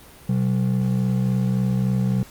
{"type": "ring-modulated tone", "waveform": "triangle", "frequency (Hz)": 158, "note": "D#3", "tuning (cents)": 27, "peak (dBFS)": -13, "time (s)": [0.29, 2.23], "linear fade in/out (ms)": 2, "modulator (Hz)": 31.8, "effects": ["pink hiss -46 dBFS RMS until 2.3 s", "Opus 32 kbps"]}